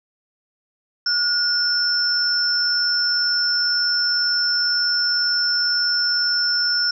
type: tone pair together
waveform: sine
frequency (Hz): 1441 / 5359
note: F#6 / E8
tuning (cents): -46 / +28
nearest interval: octave + major seventh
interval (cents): 2274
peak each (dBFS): -23 / -18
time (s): 1.06-6.91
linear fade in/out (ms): 5
effects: none